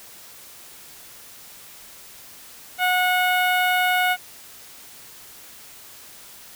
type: tone with notch filter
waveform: 15% pulse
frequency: 730 Hz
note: F#5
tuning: 24 cents flat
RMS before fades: -20 dBFS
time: 2.78-4.17 s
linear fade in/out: 50 ms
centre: 6600 Hz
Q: 0.68
effects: white hiss -44 dBFS RMS until 6.55 s